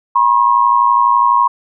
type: tone pair together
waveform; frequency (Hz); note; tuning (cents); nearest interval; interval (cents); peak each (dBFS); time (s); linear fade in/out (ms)
sine; 966 / 1078; B5 / C#6; -39 / -49; major second; 190; -11; 0.15-1.48; 10
effects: none